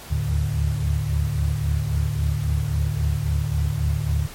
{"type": "tone cluster", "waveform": "sine", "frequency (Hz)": [73.5, 77.2, 108.2, 146.5], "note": ["D2", "D#2", "A2", "D3"], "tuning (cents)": [2, -13, -29, -4], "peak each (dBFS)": -25, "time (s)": [0.1, 4.28], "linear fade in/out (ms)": 20, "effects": ["pink hiss -40 dBFS RMS until 4.34 s", "MP3 64 kbps"]}